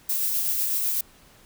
violet noise with tremolo, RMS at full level -24 dBFS, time 0.09-1.01 s, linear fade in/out 5 ms, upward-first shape sine, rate 8 Hz, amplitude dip 25%, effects pink hiss -54 dBFS RMS until 1.45 s

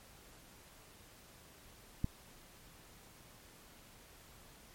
click, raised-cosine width 5 ms, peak -20 dBFS, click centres 2.044 s, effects pink hiss -59 dBFS RMS until 4.74 s + MP3 64 kbps

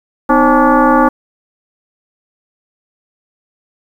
sine tone with frequency modulation, 311.1 Hz, D#4, in tune, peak -6 dBFS, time 0.29-1.09 s, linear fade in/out 10 ms, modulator 282 Hz, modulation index 3.6, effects 7-bit

